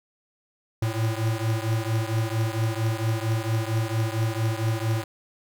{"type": "beating tone pair", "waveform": "square", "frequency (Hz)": [110, 114.4], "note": ["A2", "A#2"], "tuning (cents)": [0, -32], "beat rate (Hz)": 4.4, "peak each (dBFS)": [-26, -28], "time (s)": [0.82, 5.04], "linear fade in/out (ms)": 5, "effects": []}